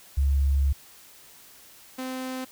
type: tone pair in turn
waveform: sine / sawtooth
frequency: 69.3 / 258.4 Hz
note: C#2 / C4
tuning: 0 / -21 cents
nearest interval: octave + major seventh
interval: 2279 cents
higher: second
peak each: -19 / -27 dBFS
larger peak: first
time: 0.17-0.73 / 1.98-2.45 s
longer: first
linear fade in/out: 10 ms
effects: white hiss -51 dBFS RMS until 2.51 s